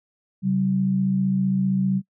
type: tone pair together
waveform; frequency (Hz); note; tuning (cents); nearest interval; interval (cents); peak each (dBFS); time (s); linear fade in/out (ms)
sine; 135.68 / 191; C#3 / G3; -37 / -45; tritone; 592; -26 / -19; 0.42-2.02; 50
effects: noise-tail reverb RT60 0.1 s tail -24 dB re dry